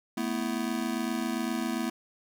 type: chord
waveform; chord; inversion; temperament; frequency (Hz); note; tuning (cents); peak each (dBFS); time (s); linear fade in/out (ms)
square; A suspended second; none; just; 220 / 247.5 / 330; A3 / B3 / E4; 0 / +4 / +2; -34 / -33 / -35; 0.17-1.9; 5
effects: none